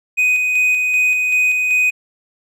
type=tone with tremolo; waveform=triangle; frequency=2498 Hz; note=D#7; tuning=6 cents sharp; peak=-10 dBFS; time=0.17-1.91 s; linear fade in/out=20 ms; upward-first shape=square; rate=2.6 Hz; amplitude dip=30%; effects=none